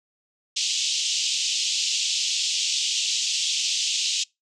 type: band-pass noise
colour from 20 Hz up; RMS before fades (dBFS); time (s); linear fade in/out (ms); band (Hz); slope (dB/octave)
pink; -25; 0.56-4.24; 10; 2800 to 7400; 48
effects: noise-tail reverb RT60 0.2 s tail -25 dB re dry